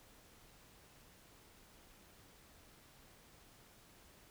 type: silence
effects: pink hiss -63 dBFS RMS until 4.3 s